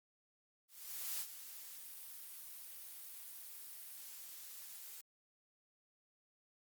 blue noise with ADSR envelope, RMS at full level -40 dBFS, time 0.68-5.01 s, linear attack 520 ms, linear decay 56 ms, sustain -11 dB, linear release 3 ms, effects Opus 48 kbps

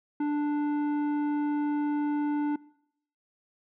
sine tone with tanh clipping, 294.3 Hz, D4, 4 cents sharp, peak -27 dBFS, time 0.2-2.56 s, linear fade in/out 5 ms, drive 11 dB, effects noise-tail reverb RT60 0.7 s tail -22 dB re dry

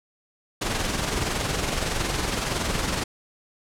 pink noise with amplitude modulation, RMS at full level -24 dBFS, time 0.61-3.04 s, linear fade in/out 10 ms, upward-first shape sine, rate 21.6 Hz, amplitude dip 45%, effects low-pass 9000 Hz 12 dB/octave

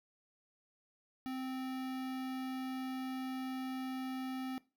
square tone with notch filter, 260.3 Hz, C4, 9 cents flat, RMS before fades -40 dBFS, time 1.26-4.58 s, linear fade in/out 0 ms, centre 7800 Hz, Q 0.91, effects noise-tail reverb RT60 0.3 s tail -20 dB re dry

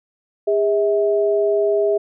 sine tone pair together, 407 / 646 Hz, G#4 / E5, -35 / -35 cents, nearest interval minor sixth, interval 800 cents, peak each -16 / -19 dBFS, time 0.47-1.98 s, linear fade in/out 10 ms, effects none

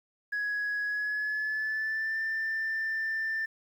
sine tone with pitch glide, 1672 to 1781.7 Hz, G#6 to A6, +11 to +21 cents, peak -27 dBFS, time 0.32-3.46 s, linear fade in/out 10 ms, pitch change +110 cents, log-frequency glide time 0.85-2.19 s, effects tanh soft clip ceiling -26 dBFS + 10-bit

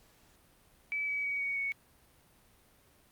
sine tone with pitch steps, 2299 / 2279 / 2260 / 2240 / 2221 Hz, D7 / C#7 / C#7 / C#7 / C#7, -37 / +47 / +33 / +18 / +3 cents, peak -31 dBFS, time 0.92-1.72 s, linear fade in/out 0 ms, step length 160 ms, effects pink hiss -64 dBFS RMS until 3.11 s + Opus 48 kbps

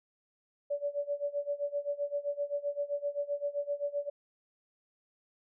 sine tone with tremolo, 575 Hz, D5, 37 cents flat, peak -28 dBFS, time 0.7-4.1 s, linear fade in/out 10 ms, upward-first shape sine, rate 7.7 Hz, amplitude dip 90%, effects none

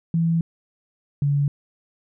sine tone pair in turn, 165.9 / 142.7 Hz, E3 / D3, +11 / -49 cents, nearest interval minor third, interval 260 cents, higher first, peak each -17 dBFS, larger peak neither, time 0.14-0.41 / 1.22-1.48 s, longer first, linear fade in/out 2 ms, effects none

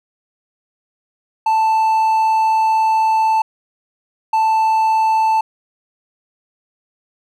triangle tone bursts at uneven times, 882 Hz, A5, 4 cents sharp, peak -10 dBFS, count 2, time 1.46-3.42 / 4.33-5.41 s, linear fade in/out 5 ms, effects none

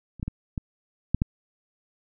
clicks, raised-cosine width 5 ms, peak -30 / -16 / -17 / -17 / -8 / -9 dBFS, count 6, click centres 0.197 / 0.229 / 0.28 / 0.578 / 1.146 / 1.219 s, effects none

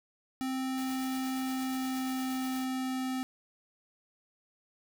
square tone with pitch glide, 261.6 to 259 Hz, C4 to C4, 0 to -17 cents, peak -32 dBFS, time 0.41-3.23 s, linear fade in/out 0 ms, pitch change -17 cents, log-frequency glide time 1.33-3.11 s
white noise with tremolo, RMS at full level -46 dBFS, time 0.77-2.65 s, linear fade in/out 10 ms, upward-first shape triangle, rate 8.5 Hz, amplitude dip 45%
effects none

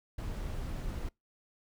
brown noise, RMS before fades -37 dBFS, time 0.18-1.09 s, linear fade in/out 5 ms, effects noise-tail reverb RT60 0.2 s tail -26 dB re dry

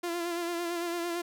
sawtooth tone with vibrato, 343.6 Hz, F4, 28 cents flat, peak -27 dBFS, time 0.03-1.22 s, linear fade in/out 10 ms, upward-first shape sine, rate 8.9 Hz, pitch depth 37 cents each way, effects none

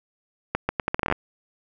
accelerating click train, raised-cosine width 0.5 ms, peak -7 dBFS, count 12, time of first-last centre 0.55-1.124 s, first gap 140 ms, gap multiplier 0.77, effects none

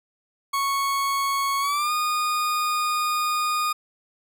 40% pulse tone with pitch glide, 1106 to 1227.2 Hz, C#6 to D#6, -4 to -24 cents, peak -21 dBFS, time 0.53-3.73 s, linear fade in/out 10 ms, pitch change +180 cents, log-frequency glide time 1.6-1.92 s, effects none

